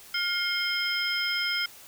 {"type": "tone cluster", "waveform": "sine", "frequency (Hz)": [1412, 2137, 3158, 5130], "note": ["F6", "C7", "G7", "E8"], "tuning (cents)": [19, 36, 12, -48], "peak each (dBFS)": -31, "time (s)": [0.14, 1.66], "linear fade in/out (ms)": 5, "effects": ["white hiss -49 dBFS RMS until 1.87 s"]}